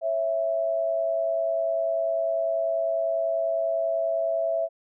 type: tone pair together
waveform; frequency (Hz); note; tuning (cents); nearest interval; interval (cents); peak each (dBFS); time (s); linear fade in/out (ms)
sine; 549.2 / 659.3; C#5 / E5; -16 / 0; minor third; 316; -31 / -23; 0.01-4.69; 50
effects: none